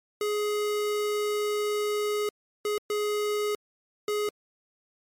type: tone bursts at uneven times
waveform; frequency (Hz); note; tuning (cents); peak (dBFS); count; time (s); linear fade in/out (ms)
square; 418.1; G#4; +12; -26; 4; 0.21-2.29 / 2.65-2.78 / 2.9-3.55 / 4.08-4.29; 2
effects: MP3 64 kbps